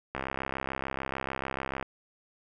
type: click train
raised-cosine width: 0.5 ms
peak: -17 dBFS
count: 113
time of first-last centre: 0.15-1.827 s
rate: 66.8 Hz
effects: none